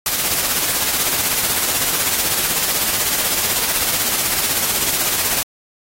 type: noise with tremolo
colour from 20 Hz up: white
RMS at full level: -17 dBFS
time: 0.06-5.43 s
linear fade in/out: 2 ms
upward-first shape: sine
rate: 16 Hz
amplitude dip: 40%
effects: AAC 48 kbps